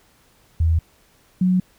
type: tone pair in turn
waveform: sine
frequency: 81.5 / 183.54 Hz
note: E2 / F#3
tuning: -19 / -14 cents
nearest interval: octave + major second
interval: 1405 cents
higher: second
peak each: -14 dBFS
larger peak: neither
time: 0.6-0.79 / 1.41-1.6 s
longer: neither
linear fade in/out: 5 ms
effects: pink hiss -57 dBFS RMS until 1.78 s